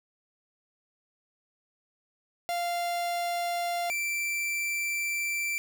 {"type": "tone pair in turn", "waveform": "45% pulse", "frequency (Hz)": [695, 2343], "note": ["F5", "D7"], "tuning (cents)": [-9, -5], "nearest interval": "octave + major sixth", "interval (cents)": 2104, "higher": "second", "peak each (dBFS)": -28, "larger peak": "neither", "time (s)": [[2.49, 3.9], [3.9, 5.58]], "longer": "second", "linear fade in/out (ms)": 0, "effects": []}